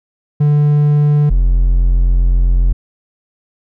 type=tone pair in turn; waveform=triangle; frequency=147.4 / 43.82 Hz; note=D3 / F1; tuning=+7 / +7 cents; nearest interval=octave + major sixth; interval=2100 cents; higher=first; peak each=-6 dBFS; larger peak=neither; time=0.4-1.3 / 1.3-2.73 s; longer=second; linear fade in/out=10 ms; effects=none